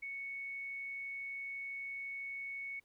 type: tone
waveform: sine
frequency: 2217 Hz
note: C#7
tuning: in tune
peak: -40 dBFS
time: 0.02-2.8 s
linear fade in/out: 10 ms
effects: pink hiss -75 dBFS RMS until 2.84 s